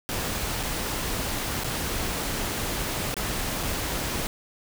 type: noise with dropouts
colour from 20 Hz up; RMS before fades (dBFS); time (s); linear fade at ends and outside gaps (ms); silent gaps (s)
pink; -29; 0.09-4.27; 0; 0.63-0.634 / 1.636-1.644 / 3.142-3.167 / 3.629-3.633
effects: none